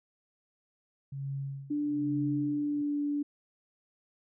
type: tone with tremolo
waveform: sine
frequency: 137.8 Hz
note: C#3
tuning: 10 cents flat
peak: -32 dBFS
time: 1.12-2.82 s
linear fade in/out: 5 ms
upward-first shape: sine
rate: 1.1 Hz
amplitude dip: 95%
type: tone with pitch glide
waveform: sine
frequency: 293.7 to 290.3 Hz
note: D4 to D4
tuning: 0 to -20 cents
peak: -28 dBFS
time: 1.7-3.23 s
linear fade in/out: 10 ms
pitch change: -20 cents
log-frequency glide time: 2.5-3.01 s
effects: none